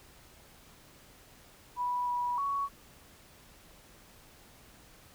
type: tone with pitch steps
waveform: sine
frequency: 982 / 975 / 1117 Hz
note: B5 / B5 / C#6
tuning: -10 / -23 / +13 cents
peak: -29 dBFS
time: 1.76-2.69 s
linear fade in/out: 50 ms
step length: 310 ms
effects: pink hiss -57 dBFS RMS until 5.14 s